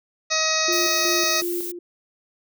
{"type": "harmonic tone", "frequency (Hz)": 633, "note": "D#5", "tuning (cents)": 30, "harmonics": [1, 2, 3, 4, 6, 7, 8, 9, 10], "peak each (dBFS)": [-28, -28, -28, -28, -28, -28, -28, -28, -28], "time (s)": [0.3, 1.42], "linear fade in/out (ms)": 20}
{"type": "tone with tremolo", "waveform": "sine", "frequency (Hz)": 349.2, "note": "F4", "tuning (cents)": 0, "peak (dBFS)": -24, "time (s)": [0.68, 1.79], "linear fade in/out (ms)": 5, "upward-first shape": "square", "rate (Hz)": 2.7, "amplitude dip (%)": 60}
{"type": "noise", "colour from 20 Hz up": "violet", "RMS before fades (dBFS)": -31, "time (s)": [0.72, 1.72], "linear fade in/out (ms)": 10}
{"effects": []}